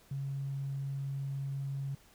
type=tone; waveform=triangle; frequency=137.7 Hz; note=C#3; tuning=11 cents flat; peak=-30 dBFS; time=0.11-1.95 s; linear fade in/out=5 ms; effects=tanh soft clip ceiling -32 dBFS + pink hiss -62 dBFS RMS until 2.14 s